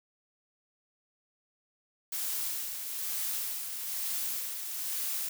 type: noise with tremolo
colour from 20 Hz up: blue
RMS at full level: -33 dBFS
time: 2.12-5.29 s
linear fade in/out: 5 ms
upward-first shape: sine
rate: 1.1 Hz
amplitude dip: 45%
effects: none